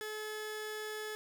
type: tone pair together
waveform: sawtooth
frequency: 428.5 / 857 Hz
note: A4 / A5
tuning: -46 / -46 cents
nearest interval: octave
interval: 1200 cents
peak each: -36 / -38 dBFS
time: 0.01-1.15 s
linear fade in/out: 0 ms
effects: none